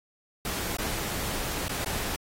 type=noise with dropouts; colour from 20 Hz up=pink; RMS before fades=-32 dBFS; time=0.45-2.16 s; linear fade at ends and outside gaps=1 ms; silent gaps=0.769-0.786 / 1.682-1.693 / 1.846-1.86 s; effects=AAC 48 kbps